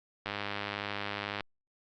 click train, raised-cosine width 0.3 ms, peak -18 dBFS, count 118, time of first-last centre 0.26-1.407 s, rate 102 Hz, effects low-pass 5000 Hz 12 dB/octave + Opus 48 kbps

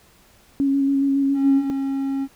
sine tone with vibrato, 275.8 Hz, C#4, 9 cents flat, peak -16 dBFS, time 0.6-1.7 s, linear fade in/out 0 ms, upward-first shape square, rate 7.2 Hz, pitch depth 14 cents each way
triangle tone, 272.4 Hz, C#4, 30 cents flat, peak -19 dBFS, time 1.33-2.28 s, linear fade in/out 50 ms
effects pink hiss -54 dBFS RMS until 2.35 s

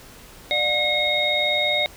sine tone cluster, 596 / 722 / 2158 / 3731 Hz, D5 / F#5 / C#7 / A#7, +25 / -43 / -47 / +1 cents, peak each -25 / -30 / -23 / -22 dBFS, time 0.51-1.86 s, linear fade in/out 0 ms, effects pink hiss -45 dBFS RMS until 1.96 s

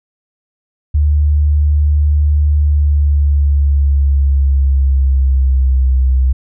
sine tone with pitch glide, 74 to 64.79 Hz, D2 to C2, +14 to -16 cents, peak -8 dBFS, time 0.94-6.33 s, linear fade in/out 10 ms, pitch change -230 cents, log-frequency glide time 2.57-5.89 s, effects none

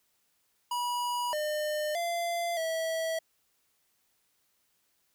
square tone with pitch steps, 971 / 605 / 687 / 650 Hz, B5 / D#5 / F5 / E5, -30 / -49 / -29 / -24 cents, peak -30 dBFS, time 0.71-3.19 s, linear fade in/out 5 ms, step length 620 ms, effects white hiss -73 dBFS RMS until 5.14 s

